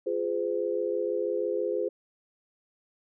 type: chord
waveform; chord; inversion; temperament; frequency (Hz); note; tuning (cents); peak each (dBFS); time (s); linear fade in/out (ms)
sine; F minor; none; equal with one note detuned; 349.2 / 415.3 / 510.4; F4 / Ab4 / C5; 0 / 0 / -43; -32 / -30 / -30; 0.06-1.89; 10
effects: none